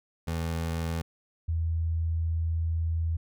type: tone pair in turn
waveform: 25% pulse / sine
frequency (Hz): 82.41 / 82.06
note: E2 / E2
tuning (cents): 0 / -7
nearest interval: unison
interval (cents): 7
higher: first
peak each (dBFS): -25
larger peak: neither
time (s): 0.27-1.02 / 1.48-3.17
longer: second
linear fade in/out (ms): 10
effects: none